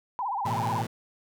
sine tone with vibrato, 892 Hz, A5, 23 cents sharp, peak -27 dBFS, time 0.19-0.82 s, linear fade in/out 0 ms, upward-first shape sine, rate 16 Hz, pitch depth 230 cents each way
sawtooth chord, A suspended second, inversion none, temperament equal, 110 / 123.47 / 164.81 Hz, A2 / B2 / E3, 0 / 0 / 0 cents, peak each -28 / -30 / -33 dBFS, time 0.45-0.87 s, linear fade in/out 10 ms
effects none

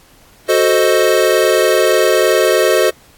square chord, F# diminished seventh, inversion none, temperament equal, 370 / 440 / 523.3 / 622.3 Hz, F#4 / A4 / C5 / Eb5, 0 / 0 / 0 / 0 cents, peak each -16 dBFS, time 0.48-2.91 s, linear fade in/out 20 ms, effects pink hiss -47 dBFS RMS until 3.17 s + AAC 64 kbps

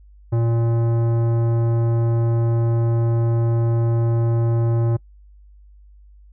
sine tone with tanh clipping, 116 Hz, A#2, 8 cents flat, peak -18 dBFS, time 0.32-4.97 s, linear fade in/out 10 ms, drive 15 dB, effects noise-tail reverb RT60 0.1 s tail -24 dB re dry + added 50 Hz sine -44 dBFS peak until 6.32 s

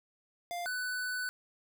square tone pair in turn, 698.5 / 1495.1 Hz, F5 / F#6, 0 / +18 cents, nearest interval octave + minor second, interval 1318 cents, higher second, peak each -36 / -34 dBFS, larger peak second, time 0.51-0.66 / 0.66-1.29 s, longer second, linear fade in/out 0 ms, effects none

